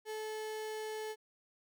35% pulse tone, 433.3 Hz, A4, 27 cents flat, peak -37 dBFS, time 0.05-1.16 s, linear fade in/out 50 ms, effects none

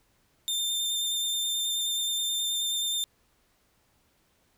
sawtooth tone with vibrato, 3596 Hz, A7, 37 cents sharp, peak -24 dBFS, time 0.48-3.04 s, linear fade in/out 0 ms, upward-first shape square, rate 9.4 Hz, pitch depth 9 cents each way, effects pink hiss -68 dBFS RMS until 4.57 s

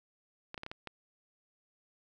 clicks, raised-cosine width 0.3 ms, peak -25 dBFS, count 6, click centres 0.544 / 0.578 / 0.634 / 0.664 / 0.715 / 0.873 s, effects none

